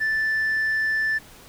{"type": "tone", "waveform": "sine", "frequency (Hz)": 1760, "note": "A6", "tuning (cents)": 0, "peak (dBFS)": -18, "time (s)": [0, 1.19], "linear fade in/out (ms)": 20, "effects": ["tanh soft clip ceiling -19 dBFS", "pink hiss -47 dBFS RMS until 1.48 s"]}